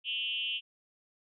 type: tone with frequency modulation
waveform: sine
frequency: 2960 Hz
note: F#7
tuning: in tune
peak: -31 dBFS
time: 0.04-0.61 s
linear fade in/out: 50 ms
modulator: 244 Hz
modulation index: 1.2
effects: none